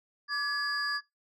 sine tone cluster, 1167 / 1696 / 4832 Hz, D6 / G#6 / D8, -11 / +36 / +48 cents, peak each -35 / -30 / -33 dBFS, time 0.28-1.01 s, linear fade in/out 50 ms, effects noise-tail reverb RT60 0.2 s tail -22 dB re dry + tanh soft clip ceiling -23 dBFS

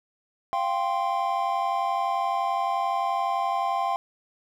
triangle chord, F suspended second, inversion none, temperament equal with one note detuned, 692.4 / 784 / 1046.5 Hz, F5 / G5 / C6, -15 / 0 / 0 cents, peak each -27 / -25 / -26 dBFS, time 0.53-3.96 s, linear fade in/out 0 ms, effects none

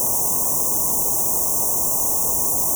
white band-stop noise, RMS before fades -20 dBFS, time 0-2.75 s, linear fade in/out 0 ms, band 1100 to 5800 Hz, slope 96 dB/octave, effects none

